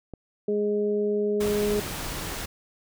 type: click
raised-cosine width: 2 ms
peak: -24 dBFS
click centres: 0.137 s
type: harmonic tone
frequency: 207.7 Hz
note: G#3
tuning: in tune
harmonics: 1 / 2 / 3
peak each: -29 / -23 / -37 dBFS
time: 0.48-1.8 s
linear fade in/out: 5 ms
type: noise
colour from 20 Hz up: pink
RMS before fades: -33 dBFS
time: 1.4-2.46 s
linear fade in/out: 10 ms
effects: none